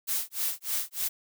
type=noise with tremolo; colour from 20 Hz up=blue; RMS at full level=-28 dBFS; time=0.07-1.09 s; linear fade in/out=20 ms; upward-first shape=sine; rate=3.3 Hz; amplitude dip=100%; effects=none